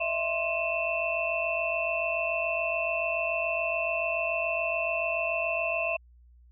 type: tone cluster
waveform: sine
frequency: 618 / 665 / 1054 / 2512 / 2670 Hz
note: D#5 / E5 / C6 / D#7 / E7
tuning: -12 / +15 / +12 / +16 / +22 cents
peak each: -36 / -30 / -38 / -37 / -30 dBFS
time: 0-5.97 s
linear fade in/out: 10 ms
effects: added 60 Hz sine -53 dBFS peak until 6.51 s